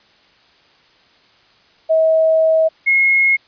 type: tone pair in turn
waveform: sine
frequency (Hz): 641 / 2162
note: E5 / C#7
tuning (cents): -49 / -44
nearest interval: octave + major sixth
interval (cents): 2105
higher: second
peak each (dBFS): -10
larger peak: neither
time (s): 1.89-2.69 / 2.86-3.37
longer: first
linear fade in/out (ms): 20
effects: white hiss -52 dBFS RMS until 3.47 s + resampled to 11025 Hz